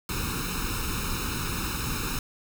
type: noise with comb filter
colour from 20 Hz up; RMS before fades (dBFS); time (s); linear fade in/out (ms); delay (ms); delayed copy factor
pink; -30; 0.09-2.19; 2; 0.76; +0.95
effects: none